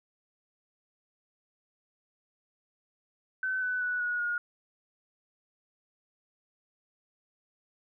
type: tone with pitch steps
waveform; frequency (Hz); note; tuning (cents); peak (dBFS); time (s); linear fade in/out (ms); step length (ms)
sine; 1523 / 1500.3 / 1477.9 / 1455.9 / 1434.2; F#6 / F#6 / F#6 / F#6 / F6; +50 / +24 / -2 / -28 / +46; -28; 3.43-4.38; 2; 190
effects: none